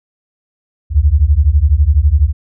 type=beating tone pair; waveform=sine; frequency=67.6 / 79.6 Hz; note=C#2 / D#2; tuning=-43 / +40 cents; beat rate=12 Hz; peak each=-10 dBFS; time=0.9-2.33 s; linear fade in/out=50 ms; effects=none